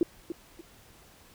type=tone with echo; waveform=sine; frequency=338.2 Hz; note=E4; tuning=44 cents sharp; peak=-19 dBFS; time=0.01-0.03 s; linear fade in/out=2 ms; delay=290 ms; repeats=2; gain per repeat=-11 dB; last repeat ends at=0.61 s; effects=pink hiss -56 dBFS RMS until 1.34 s